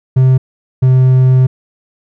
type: tone pair in turn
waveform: triangle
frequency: 130 / 129.18 Hz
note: C3 / C3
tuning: -11 / -22 cents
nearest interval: unison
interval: 11 cents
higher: first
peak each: -3 dBFS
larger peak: neither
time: 0.16-0.38 / 0.82-1.47 s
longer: second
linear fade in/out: 10 ms
effects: none